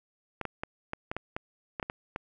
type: clicks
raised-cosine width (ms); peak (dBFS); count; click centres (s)
0.5; -18; 11; 0.413 / 0.453 / 0.635 / 0.934 / 1.115 / 1.166 / 1.365 / 1.798 / 1.828 / 1.899 / 2.161
effects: none